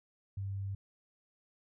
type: tone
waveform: sine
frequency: 98.2 Hz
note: G2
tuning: 4 cents sharp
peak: -35 dBFS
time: 0.37-0.75 s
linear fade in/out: 5 ms
effects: none